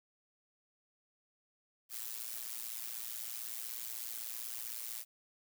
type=noise with amplitude modulation; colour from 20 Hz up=blue; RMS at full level=-39 dBFS; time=1.89-5.05 s; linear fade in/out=50 ms; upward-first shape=sine; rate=116 Hz; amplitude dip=85%; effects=none